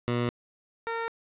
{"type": "tone pair in turn", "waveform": "15% pulse", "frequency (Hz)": [120.6, 458.4], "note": ["B2", "A#4"], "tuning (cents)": [-41, -29], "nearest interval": "octave + major seventh", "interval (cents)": 2312, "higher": "second", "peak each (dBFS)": [-19, -23], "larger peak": "first", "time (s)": [[0.08, 0.29], [0.87, 1.08]], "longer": "neither", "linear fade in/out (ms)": 0, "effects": ["resampled to 8000 Hz", "10-bit"]}